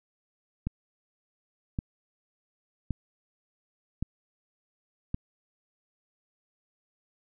click train, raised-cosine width 5 ms, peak -17 dBFS, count 5, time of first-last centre 0.67-5.144 s, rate 0.894 Hz, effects none

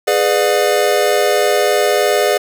square chord, G# diminished seventh, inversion none, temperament just, 415.3 / 498.4 / 598 / 717.6 Hz, G#4 / B4 / D5 / F5, 0 / +16 / +31 / +47 cents, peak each -17 / -19 / -17 / -20 dBFS, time 0.07-2.38 s, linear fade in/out 10 ms, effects none

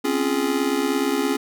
square chord, Db major seventh, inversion third, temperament just, 259.9 / 277.2 / 346.5 / 415.8 Hz, C4 / Db4 / F4 / Ab4, -11 / 0 / -14 / +2 cents, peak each -28 / -24 / -28 / -26 dBFS, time 0.04-1.37 s, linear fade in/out 10 ms, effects none

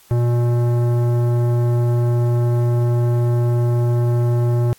sine tone with tanh clipping, 120 Hz, B2, 49 cents flat, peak -16 dBFS, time 0.11-4.73 s, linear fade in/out 0 ms, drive 15 dB, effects white hiss -50 dBFS RMS until 4.78 s + AAC 64 kbps

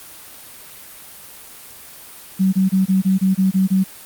sine tone bursts, 190 Hz, F#3, 46 cents sharp, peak -12 dBFS, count 9, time 2.39-3.842 s, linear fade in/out 20 ms, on 140 ms, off 24 ms, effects white hiss -39 dBFS RMS until 4.05 s + Opus 32 kbps

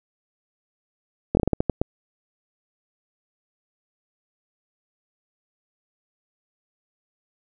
slowing click train, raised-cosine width 2 ms, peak -6 dBFS, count 9, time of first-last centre 1.35-1.815 s, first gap 21 ms, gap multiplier 1.28, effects none

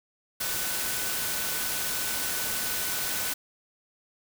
sine tone in noise, 1496 Hz, F#6, 19 cents sharp, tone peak -40 dBFS, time 0.4-3.34 s, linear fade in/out 10 ms, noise white, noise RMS -30 dBFS, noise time 0.4-3.34 s, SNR -13 dB, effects none

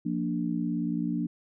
sine chord, Bb major, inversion second, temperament equal, 174.61 / 233.1 / 293.7 Hz, F3 / Bb3 / D4, 0 / 0 / 0 cents, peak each -31 dBFS, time 0.05-1.27 s, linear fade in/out 10 ms, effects none

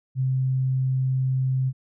sine tone, 130.8 Hz, C3, in tune, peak -20 dBFS, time 0.15-1.73 s, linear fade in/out 50 ms, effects none

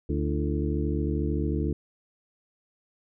harmonic tone with a mistuned harmonic, 73.42 Hz, D2, in tune, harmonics 1 / 2 / 3 / 4 / 5 / 6, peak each -28 / -31 / -34 / -32 / -33 / -36 dBFS, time 0.09-1.73 s, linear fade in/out 5 ms, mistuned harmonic 5, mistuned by -120 cents, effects none

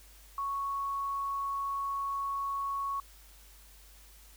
sine tone, 1108.7 Hz, C#6, in tune, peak -31 dBFS, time 0.38-3 s, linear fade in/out 2 ms, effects added 50 Hz sine -55 dBFS peak until 4.36 s + white hiss -58 dBFS RMS until 4.36 s

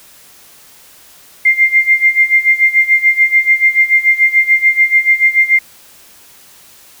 sine tone with tremolo, 2104 Hz, C7, 9 cents sharp, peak -4 dBFS, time 1.45-5.59 s, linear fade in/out 5 ms, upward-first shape sine, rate 6.9 Hz, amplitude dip 85%, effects white hiss -42 dBFS RMS until 7 s

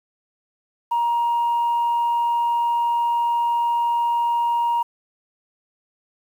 sine tone, 943 Hz, A#5, 20 cents sharp, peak -16 dBFS, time 0.91-4.83 s, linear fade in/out 10 ms, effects tanh soft clip ceiling -15 dBFS + 8-bit

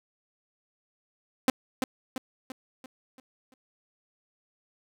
sawtooth tone with echo, 259.5 Hz, C4, 14 cents flat, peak -15 dBFS, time 1.48-1.5 s, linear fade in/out 2 ms, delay 340 ms, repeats 6, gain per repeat -6 dB, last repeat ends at 3.54 s, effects none

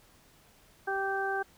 harmonic tone, 390 Hz, G4, 9 cents flat, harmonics 1 / 2 / 3 / 4, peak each -34 / -33 / -42 / -33 dBFS, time 0.87-1.43 s, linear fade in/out 10 ms, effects pink hiss -61 dBFS RMS until 1.57 s

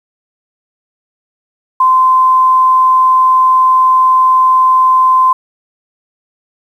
sine tone, 1034 Hz, C6, 21 cents flat, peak -5 dBFS, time 1.8-5.33 s, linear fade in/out 5 ms, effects 7-bit

